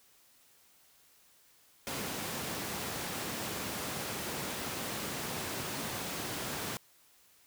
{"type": "high-pass noise", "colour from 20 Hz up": "pink", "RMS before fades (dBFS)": -38, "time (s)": [1.87, 6.77], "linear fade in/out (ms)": 0, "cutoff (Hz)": 130, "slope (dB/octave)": 12, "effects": ["white hiss -64 dBFS RMS until 7.46 s"]}